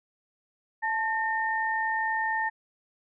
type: tone pair together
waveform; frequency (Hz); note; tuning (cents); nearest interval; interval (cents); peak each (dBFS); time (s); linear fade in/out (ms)
sine; 878 / 1822.1; A5 / A#6; -4 / -40; octave + minor second; 1264; -28; 0.82-2.5; 20
effects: none